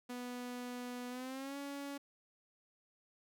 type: tone with pitch glide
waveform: sawtooth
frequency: 246.4 to 281.4 Hz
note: B3 to C#4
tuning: -4 to +26 cents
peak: -38 dBFS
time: 0.09-1.98 s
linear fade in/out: 10 ms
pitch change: +230 cents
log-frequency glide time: 1.09-1.57 s
effects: none